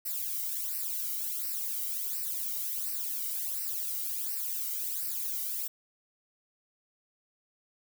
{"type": "noise with flanger", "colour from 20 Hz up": "violet", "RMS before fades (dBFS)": -34, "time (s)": [0.05, 5.68], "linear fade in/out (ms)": 10, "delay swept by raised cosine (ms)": [0.29, 1.18], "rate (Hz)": 1.4, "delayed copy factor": -0.85, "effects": []}